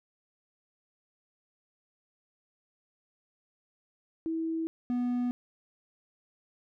sine / triangle tone pair in turn, 325.1 / 245.4 Hz, E4 / B3, -24 / -11 cents, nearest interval perfect fourth, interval 487 cents, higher first, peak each -29 / -25 dBFS, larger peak second, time 4.26-4.67 / 4.9-5.31 s, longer neither, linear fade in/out 0 ms, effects none

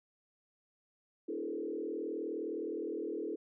sine tone with frequency modulation, 380 Hz, F#4, 46 cents sharp, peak -35 dBFS, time 1.28-3.36 s, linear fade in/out 10 ms, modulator 39.5 Hz, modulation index 2.2, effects none

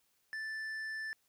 sine tone with tanh clipping, 1760 Hz, A6, in tune, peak -39 dBFS, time 0.33-1.13 s, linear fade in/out 0 ms, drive 7 dB, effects white hiss -75 dBFS RMS until 1.28 s

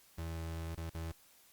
35% pulse tone with dropouts, 82 Hz, E2, 9 cents flat, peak -37 dBFS, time 0.18-1.12 s, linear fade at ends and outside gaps 5 ms, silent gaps 0.749-0.776 / 0.898-0.947 s, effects white hiss -64 dBFS RMS until 1.52 s + Opus 48 kbps

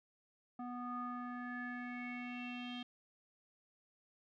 square tone with low-pass filter sweep, 245.5 Hz, B3, 10 cents flat, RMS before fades -44 dBFS, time 0.59-2.83 s, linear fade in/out 5 ms, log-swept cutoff 1000 to 3300 Hz, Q 7.1, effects none

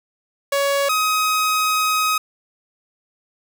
sawtooth tone pair in turn, 560 / 1261.9 Hz, C#5 / D#6, +18 / +24 cents, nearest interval octave + major second, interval 1406 cents, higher second, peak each -13 dBFS, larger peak neither, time 0.52-0.89 / 0.89-2.18 s, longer second, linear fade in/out 5 ms, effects none

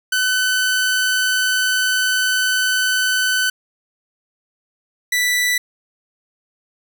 sawtooth tone pair in turn, 1510 / 1973.1 Hz, F#6 / B6, +35 / -2 cents, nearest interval perfect fourth, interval 463 cents, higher second, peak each -12 dBFS, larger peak neither, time 0.12-3.5 / 5.12-5.58 s, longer first, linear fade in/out 5 ms, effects none

